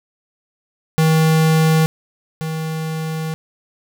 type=tone pair in turn; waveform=square; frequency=159.1 / 159.1 Hz; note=D#3 / D#3; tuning=+39 / +39 cents; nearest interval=unison; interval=0 cents; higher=neither; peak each=-12 / -22 dBFS; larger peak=first; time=0.98-1.86 / 2.41-3.34 s; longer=second; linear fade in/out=0 ms; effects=none